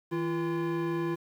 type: tone pair together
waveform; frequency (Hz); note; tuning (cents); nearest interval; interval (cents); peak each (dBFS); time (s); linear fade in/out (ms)
square; 161.11 / 341.7; E3 / F4; -39 / -38; octave + minor second; 1301; -35 / -30; 0.11-1.16; 20
effects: low-pass 2000 Hz 12 dB/octave + 9-bit